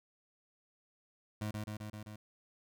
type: tone with echo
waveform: 25% pulse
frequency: 105.9 Hz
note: G#2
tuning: 34 cents sharp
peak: -32 dBFS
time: 1.41-1.51 s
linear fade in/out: 5 ms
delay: 130 ms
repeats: 5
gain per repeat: -2 dB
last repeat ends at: 2.16 s
effects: none